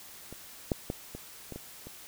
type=clicks; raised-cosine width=2 ms; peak=-29 / -13 / -18 / -26 / -26 / -26 / -30 dBFS; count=7; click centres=0.326 / 0.718 / 0.901 / 1.15 / 1.523 / 1.56 / 1.87 s; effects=white hiss -49 dBFS RMS until 2.07 s